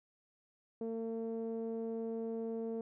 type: tone with low-pass filter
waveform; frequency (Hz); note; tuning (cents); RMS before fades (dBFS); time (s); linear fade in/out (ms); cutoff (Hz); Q
sawtooth; 226.5; A#3; -50; -39; 0.81-2.81; 2; 490; 3
effects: none